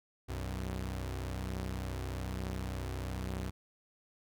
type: tone pair together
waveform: sawtooth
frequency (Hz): 63.3 / 94.38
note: B1 / F#2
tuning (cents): +43 / +35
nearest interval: perfect fifth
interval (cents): 692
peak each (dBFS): -34 / -36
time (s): 0.28-3.51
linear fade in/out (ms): 20
effects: none